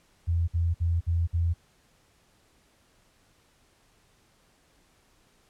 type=tone bursts; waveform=sine; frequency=84.5 Hz; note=E2; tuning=43 cents sharp; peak=-22 dBFS; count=5; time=0.27-1.54 s; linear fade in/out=20 ms; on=210 ms; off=55 ms; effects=pink hiss -64 dBFS RMS until 5.49 s + low-pass 11000 Hz 12 dB/octave